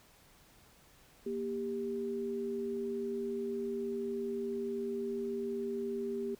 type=tone pair together; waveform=sine; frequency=235.9 / 396.5 Hz; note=A#3 / G4; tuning=+21 / +20 cents; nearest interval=major sixth; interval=899 cents; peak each=-39 / -35 dBFS; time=1.26-6.35 s; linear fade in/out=5 ms; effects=pink hiss -62 dBFS RMS until 6.39 s